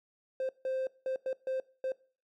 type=tone bursts at uneven times; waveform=triangle; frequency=523.3 Hz; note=C5; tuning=in tune; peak=-28 dBFS; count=6; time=0.4-0.49 / 0.65-0.87 / 1.06-1.16 / 1.26-1.33 / 1.47-1.6 / 1.84-1.92 s; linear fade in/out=2 ms; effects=noise-tail reverb RT60 0.4 s tail -22 dB re dry + tanh soft clip ceiling -24 dBFS